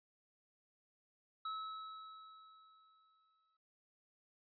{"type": "tone with exponential decay", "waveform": "square", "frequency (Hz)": 1296, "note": "E6", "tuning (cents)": -30, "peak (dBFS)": -40, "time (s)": [1.45, 3.57], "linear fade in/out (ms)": 5, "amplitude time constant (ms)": 460, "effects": ["noise-tail reverb RT60 0.2 s tail -18 dB re dry", "resampled to 11025 Hz"]}